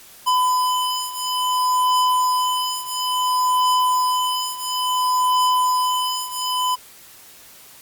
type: beating tone pair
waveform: square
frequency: 1006 / 1006.58 Hz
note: B5 / B5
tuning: +32 / +33 cents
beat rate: 0.58 Hz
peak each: -20 / -23 dBFS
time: 0.26-6.76 s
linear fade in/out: 20 ms
effects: white hiss -45 dBFS RMS until 7.81 s + Opus 48 kbps